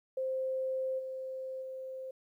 sine tone with level steps, 523.3 Hz, C5, in tune, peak -31 / -37 / -39 dBFS, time 0.17-2.11 s, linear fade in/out 5 ms, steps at 0.98 / 1.61 s, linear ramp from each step 20 ms, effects 12-bit

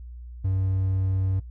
triangle tone, 95.1 Hz, F#2, 48 cents sharp, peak -20 dBFS, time 0.44-1.4 s, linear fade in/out 10 ms, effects noise-tail reverb RT60 0.1 s tail -17 dB re dry + added 60 Hz sine -37 dBFS peak until 1.5 s

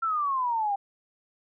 sine exponential sweep, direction down, 1365 to 784 Hz, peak -24 dBFS, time 0.02-0.76 s, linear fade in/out 10 ms, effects none

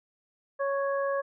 harmonic tone, 554.4 Hz, C#5, in tune, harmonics 1 / 2 / 3, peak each -27 / -33 / -37 dBFS, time 0.59-1.22 s, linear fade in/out 20 ms, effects none

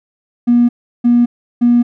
triangle tone bursts, 240 Hz, B3, 49 cents flat, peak -3 dBFS, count 3, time 0.47-1.83 s, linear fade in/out 20 ms, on 220 ms, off 350 ms, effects tanh soft clip ceiling -4 dBFS

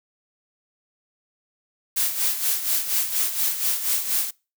blue noise with tremolo, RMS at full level -21 dBFS, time 1.96-4.31 s, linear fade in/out 10 ms, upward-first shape sine, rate 4.2 Hz, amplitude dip 65%, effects noise-tail reverb RT60 0.3 s tail -24 dB re dry

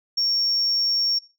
sine tone, 5510 Hz, F8, 24 cents flat, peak -18 dBFS, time 0.17-1.19 s, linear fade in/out 10 ms, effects noise-tail reverb RT60 0.3 s tail -21 dB re dry + tanh soft clip ceiling -15 dBFS

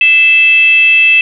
sine tone with frequency modulation, 2637 Hz, E7, in tune, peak -4 dBFS, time 0.01-1.21 s, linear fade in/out 2 ms, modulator 603 Hz, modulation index 0.35, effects none

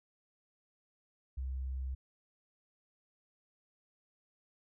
sine tone, 65.41 Hz, C2, in tune, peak -35 dBFS, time 1.37-1.95 s, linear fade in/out 10 ms, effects none

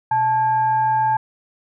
sine tone with frequency modulation, 873 Hz, A5, 14 cents flat, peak -15 dBFS, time 0.11-1.17 s, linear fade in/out 5 ms, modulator 748 Hz, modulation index 0.34, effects none

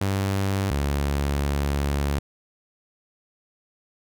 sawtooth tone pair in turn, 97.7 / 70.94 Hz, G2 / C#2, -5 / +41 cents, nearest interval tritone, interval 554 cents, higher first, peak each -18 dBFS, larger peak neither, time 0.01-0.71 / 0.71-2.19 s, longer second, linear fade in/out 5 ms, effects none

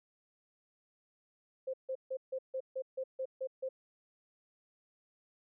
sine tone bursts, 524 Hz, C5, 2 cents sharp, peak -34 dBFS, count 10, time 1.67-3.69 s, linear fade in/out 10 ms, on 67 ms, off 150 ms, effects none

